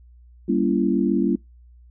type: chord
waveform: sine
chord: G diminished seventh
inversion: none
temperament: just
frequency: 196 / 235.2 / 282.2 / 338.7 Hz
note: G3 / Bb3 / Db4 / Fb4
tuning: 0 / +16 / +31 / +47 cents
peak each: -23 dBFS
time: 0.48-1.36 s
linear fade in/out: 10 ms
effects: noise-tail reverb RT60 0.2 s tail -26 dB re dry + added 60 Hz sine -46 dBFS peak until 1.9 s